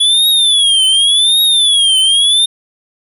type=tone with vibrato; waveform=square; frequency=3400 Hz; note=G#7; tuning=40 cents sharp; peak=-8 dBFS; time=0-2.46 s; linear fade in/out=10 ms; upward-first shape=triangle; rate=0.88 Hz; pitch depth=190 cents each way; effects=resampled to 32000 Hz + 8-bit